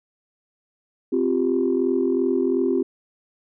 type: chord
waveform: sine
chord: C suspended fourth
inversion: none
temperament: equal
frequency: 261.6 / 349.2 / 392 Hz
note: C4 / F4 / G4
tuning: 0 / 0 / 0 cents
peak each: -22 dBFS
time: 1.12-2.83 s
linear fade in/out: 10 ms
effects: tanh soft clip ceiling -10 dBFS